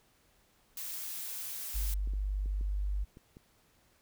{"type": "noise", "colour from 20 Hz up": "blue", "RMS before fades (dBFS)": -40, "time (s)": [0.77, 1.94], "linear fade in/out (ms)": 2}
{"type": "tone", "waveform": "sine", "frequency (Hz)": 49.58, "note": "G1", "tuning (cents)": 20, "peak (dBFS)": -30, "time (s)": [1.74, 3.05], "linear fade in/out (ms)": 20}
{"type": "clicks", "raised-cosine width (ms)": 3, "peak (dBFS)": -38, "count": 6, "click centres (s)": [2.074, 2.136, 2.459, 2.611, 3.171, 3.369]}
{"effects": ["pink hiss -68 dBFS RMS until 4.01 s"]}